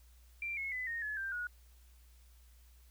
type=tone with pitch steps; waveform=sine; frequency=2361 / 2178 / 2008 / 1852.4 / 1708.5 / 1575.8 / 1453.4 Hz; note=D7 / C#7 / B6 / A#6 / G#6 / G6 / F#6; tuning=+9 / -31 / +28 / -11 / +49 / +9 / -31 cents; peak=-36 dBFS; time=0.42-1.47 s; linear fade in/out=2 ms; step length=150 ms; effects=added 60 Hz sine -58 dBFS peak until 2.9 s + white hiss -69 dBFS RMS until 2.9 s